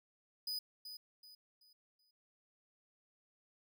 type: tone with echo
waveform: 45% pulse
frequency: 4978 Hz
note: D#8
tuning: in tune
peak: -37 dBFS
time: 0.47-0.59 s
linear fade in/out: 5 ms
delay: 380 ms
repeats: 4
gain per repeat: -9 dB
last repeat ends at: 2.11 s
effects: none